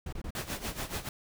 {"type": "noise bursts", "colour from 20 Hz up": "brown", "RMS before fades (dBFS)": -37, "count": 3, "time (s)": [0.06, 0.307], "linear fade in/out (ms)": 5, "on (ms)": 67, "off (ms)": 23}
{"type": "noise with tremolo", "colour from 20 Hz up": "pink", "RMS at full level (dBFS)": -34, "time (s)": [0.35, 1.09], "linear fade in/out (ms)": 2, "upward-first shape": "sine", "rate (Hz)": 7, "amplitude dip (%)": 80}
{"effects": []}